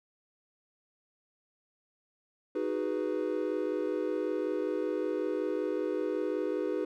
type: chord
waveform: triangle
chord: G# minor seventh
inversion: second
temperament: equal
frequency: 311.1 / 370 / 415.3 / 493.9 Hz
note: D#4 / F#4 / G#4 / B4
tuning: 0 / 0 / 0 / 0 cents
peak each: -33 dBFS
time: 2.55-6.85 s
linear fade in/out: 5 ms
effects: none